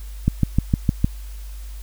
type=click train; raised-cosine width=5 ms; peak=-3 dBFS; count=6; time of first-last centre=0.28-1.045 s; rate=6.54 Hz; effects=added 50 Hz sine -31 dBFS peak until 1.82 s + white hiss -48 dBFS RMS until 1.82 s